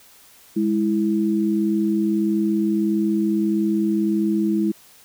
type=tone pair together; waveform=sine; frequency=206.5 / 328.1 Hz; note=G#3 / E4; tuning=-10 / -8 cents; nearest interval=minor sixth; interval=802 cents; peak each=-20 dBFS; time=0.56-4.72 s; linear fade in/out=10 ms; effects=white hiss -50 dBFS RMS until 5.04 s